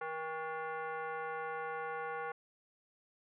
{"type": "tone with frequency modulation", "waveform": "sine", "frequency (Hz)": 162.3, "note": "E3", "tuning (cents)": -27, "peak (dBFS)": -37, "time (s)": [0.01, 2.32], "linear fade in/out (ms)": 5, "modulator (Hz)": 638, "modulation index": 2.3, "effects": []}